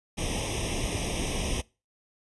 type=noise with comb filter; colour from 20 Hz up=pink; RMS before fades=-30 dBFS; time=0.17-1.62 s; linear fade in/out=20 ms; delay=0.34 ms; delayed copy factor=+0.95; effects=noise-tail reverb RT60 0.3 s tail -23 dB re dry + resampled to 24000 Hz